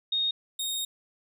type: tone pair in turn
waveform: sine / sawtooth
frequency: 3714 / 3714 Hz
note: A#7 / A#7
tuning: -7 / -7 cents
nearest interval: unison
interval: 0 cents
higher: neither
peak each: -24 / -26 dBFS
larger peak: first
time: 0.12-0.31 / 0.59-0.85 s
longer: second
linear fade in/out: 5 ms
effects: none